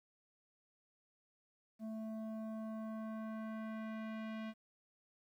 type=tone with low-pass filter sweep; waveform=square; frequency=220 Hz; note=A3; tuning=in tune; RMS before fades=-44 dBFS; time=1.79-4.54 s; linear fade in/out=50 ms; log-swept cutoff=550 to 2900 Hz; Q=1.2; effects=12-bit